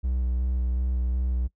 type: tone with vibrato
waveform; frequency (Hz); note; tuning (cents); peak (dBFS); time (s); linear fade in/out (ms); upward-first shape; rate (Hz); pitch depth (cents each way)
triangle; 62.4; B1; +19; -21; 0.03-1.48; 20; square; 2.7; 19
effects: noise-tail reverb RT60 0.1 s tail -22 dB re dry